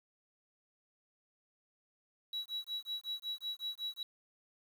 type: tone with tremolo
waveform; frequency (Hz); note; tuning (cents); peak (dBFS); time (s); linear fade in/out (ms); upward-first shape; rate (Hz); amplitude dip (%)
triangle; 3900; B7; -23; -32; 2.33-4.03; 2; sine; 5.4; 100
effects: tanh soft clip ceiling -32 dBFS + 10-bit